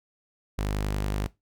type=tone; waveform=sawtooth; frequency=50.7 Hz; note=G#1; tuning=41 cents flat; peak=-22 dBFS; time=0.58-1.27 s; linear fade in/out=10 ms; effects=noise-tail reverb RT60 0.2 s tail -19 dB re dry